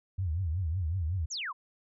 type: tone with vibrato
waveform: sine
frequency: 86 Hz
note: F2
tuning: 26 cents flat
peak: -28 dBFS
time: 0.18-1.26 s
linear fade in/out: 10 ms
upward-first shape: triangle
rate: 5.4 Hz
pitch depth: 250 cents each way
type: exponential sweep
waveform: sine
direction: down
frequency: 7459 to 931 Hz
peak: -33 dBFS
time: 1.3-1.53 s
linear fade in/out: 20 ms
effects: none